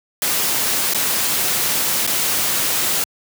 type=noise with dropouts; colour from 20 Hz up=white; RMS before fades=-19 dBFS; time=0.22-3.04 s; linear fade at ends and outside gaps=2 ms; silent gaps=0.937-0.946 / 2.067-2.074 s; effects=high-pass 100 Hz 12 dB/octave